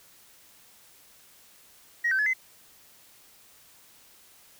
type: tone with pitch steps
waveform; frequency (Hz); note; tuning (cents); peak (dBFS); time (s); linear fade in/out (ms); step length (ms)
sine; 1891 / 1546 / 1706 / 2049; A#6 / G6 / G#6 / C7; +24 / -24 / +46 / -37; -21; 2.04-2.336; 10; 74
effects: tanh soft clip ceiling -18 dBFS + white hiss -56 dBFS RMS until 4.59 s